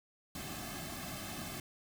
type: noise with comb filter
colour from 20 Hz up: pink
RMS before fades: -43 dBFS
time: 0.35-1.6 s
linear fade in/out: 2 ms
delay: 2.1 ms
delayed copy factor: -0.95
effects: none